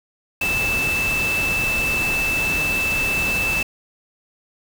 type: tone in noise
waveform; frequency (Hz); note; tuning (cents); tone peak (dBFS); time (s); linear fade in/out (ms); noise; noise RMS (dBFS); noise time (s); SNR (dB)
sine; 2637; E7; 0; -19; 0.41-3.63; 5; pink; -27; 0.41-3.63; +5
effects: none